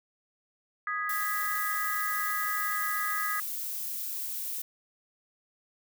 sine chord, G# minor, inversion second, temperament equal, 1244.5 / 1661.2 / 1975.5 Hz, D#6 / G#6 / B6, 0 / 0 / 0 cents, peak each -32 / -34 / -36 dBFS, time 0.87-3.4 s, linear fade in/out 2 ms
violet noise, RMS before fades -35 dBFS, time 1.09-4.62 s, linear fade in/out 5 ms
effects none

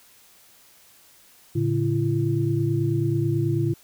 sine tone cluster, 113.2 / 142.4 / 338.3 Hz, A2 / C#3 / E4, +50 / +47 / +45 cents, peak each -24 / -24 / -25 dBFS, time 1.55-3.74 s, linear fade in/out 10 ms, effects white hiss -54 dBFS RMS until 3.83 s

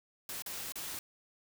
white noise with dropouts, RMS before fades -41 dBFS, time 0.29-0.99 s, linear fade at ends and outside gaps 2 ms, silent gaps 0.422-0.461 / 0.722-0.756 s, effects none

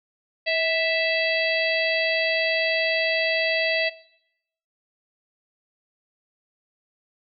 harmonic tone with a mistuned harmonic, 659 Hz, E5, 1 cent flat, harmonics 1 / 3 / 4 / 5 / 6 / 7, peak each -25 / -26 / -27 / -33 / -34 / -31 dBFS, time 0.46-3.9 s, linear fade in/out 20 ms, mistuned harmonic 1, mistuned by -30 cents, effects noise-tail reverb RT60 0.8 s tail -20 dB re dry

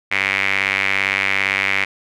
sawtooth tone with band-pass filter, 97.6 Hz, G2, 7 cents flat, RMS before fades -19 dBFS, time 0.11-1.85 s, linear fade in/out 10 ms, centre 2200 Hz, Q 5.6, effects none

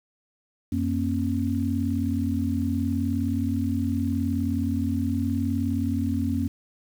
sine tone cluster, 90.8 / 233.7 / 272.9 Hz, F#2 / A#3 / C#4, -32 / +5 / -27 cents, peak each -27 dBFS, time 0.72-6.48 s, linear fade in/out 5 ms, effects 8-bit

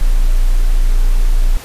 sine tone, 29.14 Hz, A#0, in tune, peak -7 dBFS, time 0.01-1.57 s, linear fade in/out 0 ms, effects pink hiss -33 dBFS RMS until 1.64 s + resampled to 32000 Hz

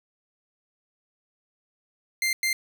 sawtooth tone bursts at uneven times, 2093 Hz, C7, in tune, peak -19 dBFS, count 2, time 2.22-2.33 / 2.43-2.53 s, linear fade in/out 2 ms, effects 9-bit

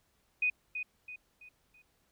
sine tone with echo, 2489 Hz, D#7, in tune, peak -26 dBFS, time 0.42-0.5 s, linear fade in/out 5 ms, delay 330 ms, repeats 4, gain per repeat -8 dB, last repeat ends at 1.82 s, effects pink hiss -73 dBFS RMS until 2.11 s

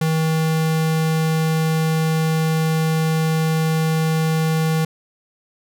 square tone, 159.5 Hz, D#3, 43 cents sharp, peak -17 dBFS, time 0.01-4.85 s, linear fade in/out 5 ms, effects none

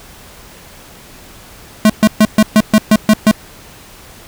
square tone bursts, 215.2 Hz, A3, 38 cents flat, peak -5 dBFS, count 9, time 1.85-3.313 s, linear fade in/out 2 ms, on 47 ms, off 130 ms, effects pink hiss -38 dBFS RMS until 4.27 s

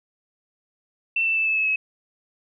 sine tone with pitch steps, 2684 / 2661 / 2638 / 2615 / 2593 / 2570 Hz, E7 / E7 / E7 / E7 / E7 / E7, +31 / +16 / +1 / -15 / -29 / -45 cents, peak -19 dBFS, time 1.16-1.76 s, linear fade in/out 5 ms, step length 100 ms, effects none

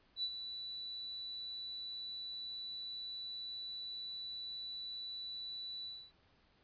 sine tone with ADSR envelope, 3959 Hz, B7, 3 cents sharp, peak -33 dBFS, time 0.16-6.12 s, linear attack 72 ms, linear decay 59 ms, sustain -9 dB, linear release 270 ms, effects pink hiss -70 dBFS RMS until 6.63 s + resampled to 11025 Hz

